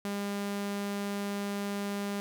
sawtooth tone, 201.7 Hz, G3, 50 cents sharp, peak -28 dBFS, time 0.05-2.2 s, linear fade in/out 0 ms, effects none

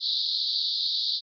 white band-pass noise, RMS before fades -27 dBFS, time 0-1.21 s, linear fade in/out 50 ms, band 3600 to 4700 Hz, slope 96 dB/octave, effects MP3 64 kbps

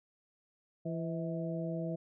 harmonic tone with a mistuned harmonic, 167 Hz, E3, 23 cents sharp, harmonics 1 / 2 / 3 / 4, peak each -36 / -41 / -43 / -41 dBFS, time 0.85-1.96 s, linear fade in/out 10 ms, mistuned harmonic 4, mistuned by -58 cents, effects none

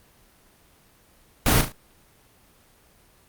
pink noise with echo, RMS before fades -18 dBFS, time 1.46-1.61 s, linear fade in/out 2 ms, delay 37 ms, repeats 3, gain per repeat -8 dB, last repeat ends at 1.721 s, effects pink hiss -57 dBFS RMS until 3.28 s + Opus 24 kbps

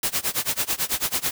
white noise with tremolo, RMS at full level -22 dBFS, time 0.03-1.31 s, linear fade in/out 2 ms, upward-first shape sine, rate 9.1 Hz, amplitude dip 95%, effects none

